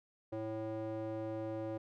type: tone with band-pass filter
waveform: square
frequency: 110 Hz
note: A2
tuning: in tune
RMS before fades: -40 dBFS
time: 0.32-1.78 s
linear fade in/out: 10 ms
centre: 460 Hz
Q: 2.9
effects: none